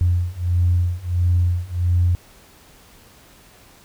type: beating tone pair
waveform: sine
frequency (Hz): 87.31 / 88.81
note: F2 / F2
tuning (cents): 0 / +30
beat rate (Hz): 1.5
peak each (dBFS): -19 / -18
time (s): 0.01-2.15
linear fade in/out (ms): 0
effects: tanh soft clip ceiling -8 dBFS + pink hiss -49 dBFS RMS until 3.84 s